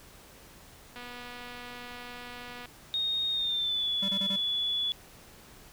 click train, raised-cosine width 0.3 ms, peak -28 dBFS, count 415, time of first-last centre 0.96-2.657 s, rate 244 Hz
sine tone with pitch glide, 3712 to 3424 Hz, A#7 to A7, -8 to -48 cents, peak -27 dBFS, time 2.94-4.92 s, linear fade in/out 0 ms, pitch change -140 cents, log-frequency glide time 3.32-3.9 s
square tone bursts, 196 Hz, G3, in tune, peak -34 dBFS, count 4, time 4.02-4.364 s, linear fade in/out 10 ms, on 68 ms, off 24 ms
effects pink hiss -53 dBFS RMS until 5.72 s

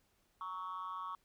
sine tone with amplitude modulation, 1116 Hz, C#6, 11 cents sharp, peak -34 dBFS, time 0.41-1.15 s, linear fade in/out 2 ms, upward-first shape sine, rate 182 Hz, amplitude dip 100%, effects tanh soft clip ceiling -35 dBFS + pink hiss -75 dBFS RMS until 1.24 s

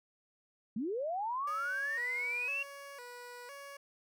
sine linear sweep, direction up, 196 to 2764 Hz, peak -33 dBFS, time 0.76-2.63 s, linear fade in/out 5 ms
15% pulse tone with vibrato, 523.3 Hz, C5, in tune, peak -40 dBFS, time 1.47-3.77 s, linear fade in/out 5 ms, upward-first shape square, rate 0.99 Hz, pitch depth 120 cents each way
effects none

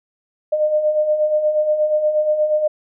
sine beating tone pair, 602 / 610.4 Hz, D5 / D#5, +43 / -33 cents, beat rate 8.4 Hz, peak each -23 / -15 dBFS, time 0.52-2.68 s, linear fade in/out 10 ms, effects none

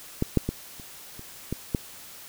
clicks, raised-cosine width 3 ms, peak -10 / -6 / -13 / -30 / -28 / -15 / -10 dBFS, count 7, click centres 0.224 / 0.373 / 0.49 / 0.798 / 1.194 / 1.526 / 1.748 s, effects white hiss -45 dBFS RMS until 2.28 s

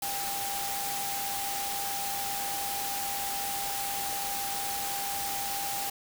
sine tone in noise, 797 Hz, G5, 28 cents sharp, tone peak -35 dBFS, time 0.02-5.9 s, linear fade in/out 5 ms, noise white, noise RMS -34 dBFS, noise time 0.02-5.9 s, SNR -4 dB, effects none

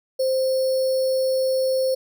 sine tone with sample-and-hold, 523.3 Hz, C5, in tune, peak -18 dBFS, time 0.19-1.95 s, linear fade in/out 10 ms, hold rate 4900 Hz, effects none

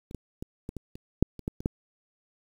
clicks, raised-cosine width 3 ms, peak -30 / -22 / -22 / -22 / -23 / -29 / -6 / -28 / -16 / -26 / -11 dBFS, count 11, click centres 0.111 / 0.147 / 0.425 / 0.691 / 0.767 / 0.955 / 1.226 / 1.393 / 1.479 / 1.605 / 1.659 s, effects 8-bit

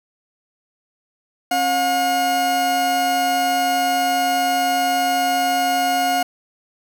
40% pulse tone pair together, 270.5 / 718 Hz, C#4 / F5, -42 / +48 cents, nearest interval octave + perfect fourth, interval 1690 cents, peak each -26 / -16 dBFS, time 1.51-6.23 s, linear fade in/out 5 ms, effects none

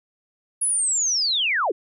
sine linear sweep, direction down, 10580 to 295.6 Hz, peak -19 dBFS, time 0.61-1.72 s, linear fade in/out 10 ms, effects none

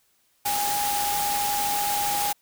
sine tone in noise, 820 Hz, G#5, 22 cents flat, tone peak -25 dBFS, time 0.45-2.33 s, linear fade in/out 10 ms, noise white, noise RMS -28 dBFS, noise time 0.45-2.33 s, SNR 0 dB, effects white hiss -66 dBFS RMS until 2.41 s

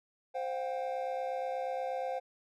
triangle chord, C suspended fourth, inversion none, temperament equal with one note detuned, 523.3 / 715.6 / 784 Hz, C5 / F5 / G5, 0 / +42 / 0 cents, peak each -34 / -36 / -38 dBFS, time 0.34-2.2 s, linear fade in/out 20 ms, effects none

